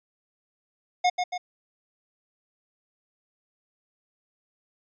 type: tone with echo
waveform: square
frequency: 721 Hz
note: F#5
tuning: 45 cents flat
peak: -19 dBFS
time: 1.04-1.1 s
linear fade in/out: 10 ms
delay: 140 ms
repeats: 2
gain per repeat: -5 dB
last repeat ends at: 1.38 s
effects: resampled to 16000 Hz